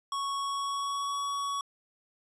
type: tone with pitch glide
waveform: square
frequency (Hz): 1108.7 to 1124.8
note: C#6 to C#6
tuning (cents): 0 to +25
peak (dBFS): -31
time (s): 0.12-1.61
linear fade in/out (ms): 2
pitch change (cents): +25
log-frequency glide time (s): 0.37-1.18
effects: resampled to 22050 Hz